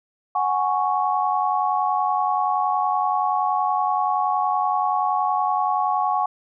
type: chord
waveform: sine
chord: F# suspended second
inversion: none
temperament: equal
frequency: 740 / 830.6 / 1108.7 Hz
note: F#5 / G#5 / C#6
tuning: 0 / 0 / 0 cents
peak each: -23 dBFS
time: 0.35-6.26 s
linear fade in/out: 5 ms
effects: none